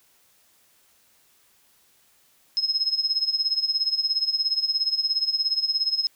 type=tone with tremolo; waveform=sine; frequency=5150 Hz; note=E8; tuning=41 cents flat; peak=-18 dBFS; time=2.57-6.07 s; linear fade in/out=0 ms; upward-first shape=sine; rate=17 Hz; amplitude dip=80%; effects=white hiss -61 dBFS RMS until 6.15 s